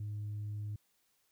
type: tone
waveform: sine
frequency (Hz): 104.5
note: G#2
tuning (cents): +11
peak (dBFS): -35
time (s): 0-0.76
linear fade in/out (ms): 5
effects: tanh soft clip ceiling -35 dBFS + white hiss -75 dBFS RMS until 1.31 s